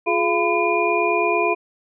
sine tone cluster, 351.8 / 420.7 / 685 / 1005 / 2423 Hz, F4 / G#4 / F5 / B5 / D#7, +13 / +22 / -34 / +30 / -47 cents, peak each -23 dBFS, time 0.06-1.55 s, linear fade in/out 20 ms, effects none

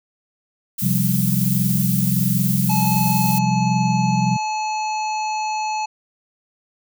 violet noise, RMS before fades -25 dBFS, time 0.78-3.39 s, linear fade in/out 10 ms
sine chord, C suspended fourth, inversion none, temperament equal, 130.81 / 174.61 / 196 Hz, C3 / F3 / G3, 0 / 0 / 0 cents, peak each -21 dBFS, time 0.82-4.37 s, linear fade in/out 10 ms
harmonic tone, 860 Hz, A5, 40 cents flat, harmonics 1 / 3 / 5 / 7 / 8, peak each -21 / -31 / -35 / -38 / -39 dBFS, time 2.69-5.86 s, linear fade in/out 10 ms
effects none

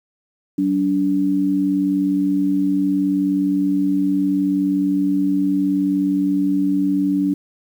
sine tone pair together, 189.24 / 288.5 Hz, F#3 / D4, +39 / -31 cents, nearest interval perfect fifth, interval 730 cents, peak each -22 / -16 dBFS, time 0.58-7.34 s, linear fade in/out 5 ms, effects 8-bit

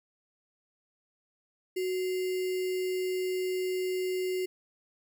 sine tone with sample-and-hold, 370 Hz, F#4, in tune, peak -28 dBFS, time 1.76-4.46 s, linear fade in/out 10 ms, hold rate 2450 Hz, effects none

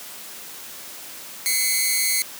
5% pulse tone pair together, 2056 / 2225 Hz, C7 / C#7, -31 / +6 cents, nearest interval minor second, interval 137 cents, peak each -12 dBFS, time 1.46-2.22 s, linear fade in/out 0 ms, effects white hiss -38 dBFS RMS until 2.39 s + high-pass 150 Hz 12 dB/octave

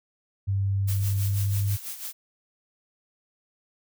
sine tone with pitch glide, 98.2 to 100.32 Hz, G2 to G2, +4 to +41 cents, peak -22 dBFS, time 0.47-1.77 s, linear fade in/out 20 ms, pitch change +37 cents, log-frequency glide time 0.79-1.47 s
blue noise with tremolo, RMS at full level -34 dBFS, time 0.87-2.13 s, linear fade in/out 20 ms, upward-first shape sine, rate 6.1 Hz, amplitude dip 65%
effects none

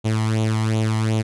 sawtooth tone with flanger, 110 Hz, A2, in tune, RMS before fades -20 dBFS, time 0.04-1.23 s, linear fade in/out 20 ms, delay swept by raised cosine 0.29 to 1 ms, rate 2.7 Hz, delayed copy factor +0.7, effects resampled to 24000 Hz

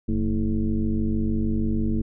sine tone with frequency modulation, 123 Hz, B2, 7 cents flat, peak -20 dBFS, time 0.08-2.02 s, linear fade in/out 10 ms, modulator 99.8 Hz, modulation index 1.9, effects none

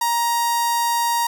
sawtooth tone with notch filter, 940 Hz, A#5, 14 cents sharp, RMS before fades -20 dBFS, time 0.01-1.27 s, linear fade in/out 5 ms, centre 2400 Hz, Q 0.91, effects 9-bit

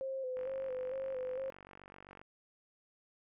sine tone with vibrato, 521 Hz, C5, 7 cents flat, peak -36 dBFS, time 0.01-1.5 s, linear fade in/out 0 ms, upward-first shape square, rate 2.2 Hz, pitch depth 38 cents each way
click train, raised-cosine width 0.5 ms, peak -37 dBFS, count 89, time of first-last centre 0.37-2.215 s, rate 47.7 Hz
effects none

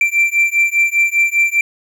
triangle beating tone pair, 2349 / 2354 Hz, D7 / D7, 0 / +3 cents, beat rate 5 Hz, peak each -13 dBFS, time 0.01-1.61 s, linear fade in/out 2 ms, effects none

